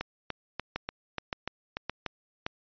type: two click trains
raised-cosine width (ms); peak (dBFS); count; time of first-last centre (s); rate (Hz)
0.3; -15 / -16; 4 / 8; 0.76-2.465 / 0.01-2.063; 1.76 / 3.41
effects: resampled to 11025 Hz